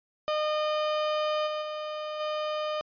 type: tone with level steps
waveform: 30% pulse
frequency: 610 Hz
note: D#5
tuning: 34 cents flat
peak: -23 / -27 / -30 / -26 dBFS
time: 0.28-2.81 s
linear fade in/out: 0 ms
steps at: 1.46 / 1.61 / 2.19 s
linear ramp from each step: 20 ms
effects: resampled to 11025 Hz